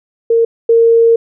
sine tone pair in turn, 460 / 460 Hz, A#4 / A#4, -23 / -23 cents, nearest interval unison, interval 0 cents, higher neither, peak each -7 / -5 dBFS, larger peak second, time 0.3-0.45 / 0.69-1.16 s, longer second, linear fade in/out 5 ms, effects none

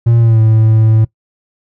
triangle tone with pitch glide, 116.8 to 110.44 Hz, A#2 to A2, +4 to +7 cents, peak -4 dBFS, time 0.06-1.05 s, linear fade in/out 10 ms, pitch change -97 cents, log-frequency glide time 0.19-0.4 s, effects noise-tail reverb RT60 0.1 s tail -20 dB re dry

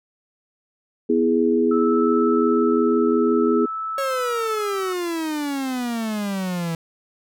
sine chord, E major, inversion second, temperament equal, 246.9 / 329.6 / 415.3 Hz, B3 / E4 / G#4, 0 / 0 / 0 cents, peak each -20 / -21 / -19 dBFS, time 1.09-3.66 s, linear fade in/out 10 ms
sine tone with tremolo, 1310 Hz, E6, 11 cents flat, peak -24 dBFS, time 1.71-4.93 s, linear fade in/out 5 ms, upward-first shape sine, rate 0.53 Hz, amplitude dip 40%
45% pulse exponential sweep, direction down, 554.4 to 163 Hz, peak -23 dBFS, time 3.98-6.75 s, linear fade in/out 2 ms
effects none

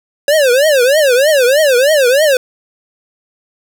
square tone with vibrato, 551 Hz, C#5, 11 cents flat, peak -8 dBFS, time 0.28-2.37 s, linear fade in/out 2 ms, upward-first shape triangle, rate 3.2 Hz, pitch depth 270 cents each way, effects none

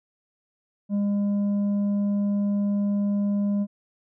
sine tone with tanh clipping, 202.8 Hz, G#3, 41 cents flat, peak -22 dBFS, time 0.89-3.67 s, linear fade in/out 50 ms, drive 5 dB, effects none

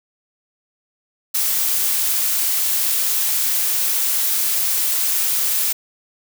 blue noise, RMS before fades -19 dBFS, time 1.34-5.73 s, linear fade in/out 10 ms, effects none

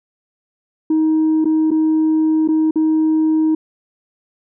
sine tone with dropouts, 314.7 Hz, D#4, 20 cents sharp, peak -10 dBFS, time 0.9-3.55 s, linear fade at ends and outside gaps 5 ms, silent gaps 1.445-1.454 / 1.707-1.714 / 2.477-2.486 / 2.71-2.757 s, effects tanh soft clip ceiling -10 dBFS

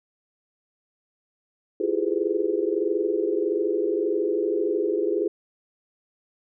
sine tone cluster, 329.4 / 350.8 / 403.7 / 425.3 / 506 Hz, E4 / F4 / G#4 / G#4 / B4, -1 / +8 / -49 / +41 / +42 cents, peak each -29 / -28 / -26 / -27 / -31 dBFS, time 1.8-5.28 s, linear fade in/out 5 ms, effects none

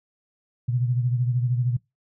sine beating tone pair, 121.8 / 134.8 Hz, B2 / C#3, -24 / -48 cents, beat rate 13 Hz, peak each -21 / -28 dBFS, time 0.68-1.77 s, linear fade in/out 10 ms, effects noise-tail reverb RT60 0.2 s tail -22 dB re dry

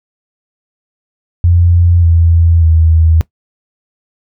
sine tone with pitch steps, 86.6 / 83.7 / 80.89 Hz, F2 / E2 / E2, -14 / +27 / -32 cents, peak -5 dBFS, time 1.44-3.21 s, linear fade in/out 0 ms, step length 590 ms, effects noise-tail reverb RT60 0.1 s tail -19 dB re dry

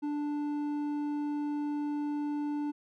sine tone with hard clipping, 293.7 Hz, D4, in tune, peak -32 dBFS, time 0.02-2.72 s, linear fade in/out 20 ms, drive 6 dB, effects none

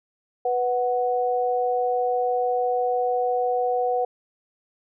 sine tone pair together, 493.9 / 740 Hz, B4 / F#5, 0 / 0 cents, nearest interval perfect fifth, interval 700 cents, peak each -23 dBFS, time 0.45-4.05 s, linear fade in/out 5 ms, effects none

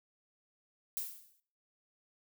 violet noise with exponential decay, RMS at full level -35 dBFS, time 0.97-1.4 s, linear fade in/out 0 ms, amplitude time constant 92 ms, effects noise-tail reverb RT60 0.5 s tail -19 dB re dry

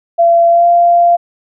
sine tone with pitch glide, 680 to 691.9 Hz, F5 to F5, -46 to -16 cents, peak -5 dBFS, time 0.18-1.17 s, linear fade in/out 20 ms, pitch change +30 cents, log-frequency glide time 0.49-0.66 s, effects none

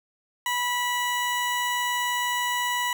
20% pulse tone, 979 Hz, B5, 15 cents flat, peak -19 dBFS, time 0.46-2.93 s, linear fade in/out 2 ms, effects 10-bit

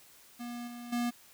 square tone with level steps, 239.9 Hz, A#3, 50 cents sharp, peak -39 / -43 / -30 dBFS, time 0.39-1.11 s, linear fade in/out 20 ms, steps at 0.67 / 0.92 s, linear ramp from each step 10 ms, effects white hiss -58 dBFS RMS until 1.33 s

